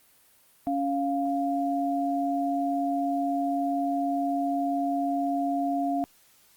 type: tone pair together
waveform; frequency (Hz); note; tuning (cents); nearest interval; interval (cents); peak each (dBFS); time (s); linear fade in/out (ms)
sine; 279.5 / 698.5; C#4 / F5; +14 / 0; octave + major third; 1586; -27; 0.67-6.04; 0
effects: white hiss -60 dBFS RMS until 6.56 s + Opus 32 kbps